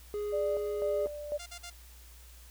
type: tone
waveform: triangle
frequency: 415.3 Hz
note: G#4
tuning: in tune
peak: -30 dBFS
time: 0.14-1.06 s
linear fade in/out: 0 ms
type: tone with tremolo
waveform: sine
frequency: 590 Hz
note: D5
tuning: 8 cents sharp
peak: -29 dBFS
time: 0.32-1.38 s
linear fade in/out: 20 ms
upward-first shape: square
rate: 2 Hz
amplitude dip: 65%
type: tone bursts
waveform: 5% pulse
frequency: 698.5 Hz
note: F5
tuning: in tune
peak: -31 dBFS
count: 3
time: 1.39-1.703 s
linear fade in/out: 10 ms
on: 73 ms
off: 47 ms
effects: added 60 Hz sine -51 dBFS peak until 2.5 s + white hiss -57 dBFS RMS until 2.5 s